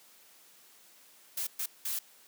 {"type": "noise bursts at uneven times", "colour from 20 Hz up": "blue", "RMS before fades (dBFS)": -34, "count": 3, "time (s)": [[1.37, 1.47], [1.59, 1.66], [1.85, 1.99]], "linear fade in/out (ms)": 5, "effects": ["white hiss -59 dBFS RMS until 2.27 s", "high-pass 200 Hz 12 dB/octave"]}